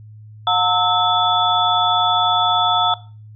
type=tone cluster; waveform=sine; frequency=721 / 906 / 1303 / 3452 Hz; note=F#5 / A#5 / E6 / A7; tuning=-45 / -50 / -20 / -34 cents; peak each=-19 dBFS; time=0.47-2.94 s; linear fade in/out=2 ms; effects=noise-tail reverb RT60 0.4 s tail -19 dB re dry + added 107 Hz sine -37 dBFS peak until 3.35 s